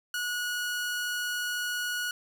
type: tone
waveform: sawtooth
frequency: 1458 Hz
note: F#6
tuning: 26 cents flat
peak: -26 dBFS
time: 0.14-2.11 s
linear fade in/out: 2 ms
effects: none